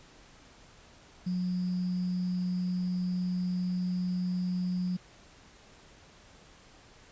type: tone with sample-and-hold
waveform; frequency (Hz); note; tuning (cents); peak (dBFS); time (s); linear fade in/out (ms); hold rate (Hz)
sine; 181.1; F#3; -37; -28; 1.26-4.97; 10; 4900
effects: pink hiss -56 dBFS RMS until 7.11 s + resampled to 16000 Hz